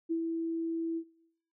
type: tone with ADSR envelope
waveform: sine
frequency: 329.6 Hz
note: E4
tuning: in tune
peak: -27 dBFS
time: 0.09-1.04 s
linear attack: 25 ms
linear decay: 94 ms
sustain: -4 dB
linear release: 69 ms
effects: noise-tail reverb RT60 0.8 s tail -22 dB re dry